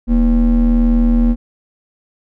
triangle ring-modulated tone, 138.3 Hz, C#3, 4 cents flat, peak -4 dBFS, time 0.07-1.36 s, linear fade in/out 50 ms, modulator 97.5 Hz, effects none

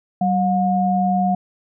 sine tone pair together, 190.44 / 719 Hz, G3 / F#5, -50 / -50 cents, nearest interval octave + major seventh, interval 2300 cents, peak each -18 dBFS, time 0.21-1.35 s, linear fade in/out 5 ms, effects none

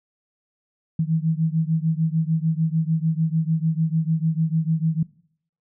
sine beating tone pair, 158.4 / 165.1 Hz, D#3 / E3, +31 / +3 cents, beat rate 6.7 Hz, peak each -21 / -23 dBFS, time 0.99-5.03 s, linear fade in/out 5 ms, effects noise-tail reverb RT60 0.6 s tail -21 dB re dry

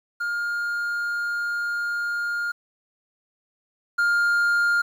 triangle tone pair in turn, 1413 / 1406.8 Hz, F6 / F6, +20 / +12 cents, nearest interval unison, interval 8 cents, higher first, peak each -22 / -16 dBFS, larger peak second, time 0.2-2.52 / 3.98-4.82 s, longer first, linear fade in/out 10 ms, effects 9-bit

